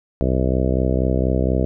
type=harmonic tone; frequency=64.2 Hz; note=C2; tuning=32 cents flat; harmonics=1 / 2 / 3 / 4 / 5 / 6 / 7 / 8 / 9 / 10; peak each=-20 / -23 / -25 / -26 / -27 / -28 / -28 / -29 / -30 / -30 dBFS; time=0.21-1.65 s; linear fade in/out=0 ms; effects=none